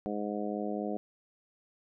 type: harmonic tone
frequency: 104 Hz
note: G#2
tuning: 3 cents sharp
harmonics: 2 / 3 / 4 / 5 / 6 / 7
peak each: -36 / -38 / -39 / -40 / -41 / -41 dBFS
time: 0.06-0.97 s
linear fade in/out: 0 ms
effects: none